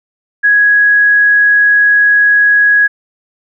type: tone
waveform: sine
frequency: 1665 Hz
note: G#6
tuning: 4 cents sharp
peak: -5 dBFS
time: 0.43-2.88 s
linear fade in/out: 20 ms
effects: none